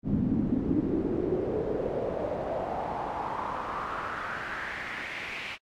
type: noise with band-pass filter sweep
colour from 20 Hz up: brown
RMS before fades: -31 dBFS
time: 0.03-5.58 s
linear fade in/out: 50 ms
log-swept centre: 210 to 2600 Hz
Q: 3.8
effects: AAC 64 kbps